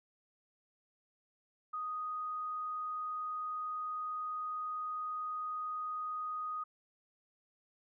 sine tone, 1244.5 Hz, D#6, in tune, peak -36 dBFS, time 1.73-6.64 s, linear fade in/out 10 ms, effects none

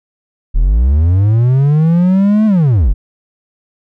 triangle linear two-way sweep, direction up then down, 33.97 to 220 to 33.97 Hz, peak -5 dBFS, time 0.54-2.94 s, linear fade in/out 20 ms, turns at 2.46 s, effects none

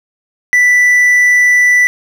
triangle tone, 1975.5 Hz, B6, in tune, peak -4 dBFS, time 0.53-1.87 s, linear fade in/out 0 ms, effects none

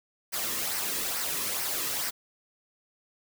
white noise with flanger, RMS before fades -31 dBFS, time 0.32-2.11 s, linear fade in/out 20 ms, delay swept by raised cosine 0.28 to 1.38 ms, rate 2.3 Hz, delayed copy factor -0.5, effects none

